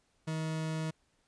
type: tone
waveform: 40% pulse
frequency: 158.6 Hz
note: D#3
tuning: 33 cents sharp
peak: -32 dBFS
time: 0.27-0.91 s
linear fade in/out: 10 ms
effects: pink hiss -73 dBFS RMS until 1.27 s + resampled to 22050 Hz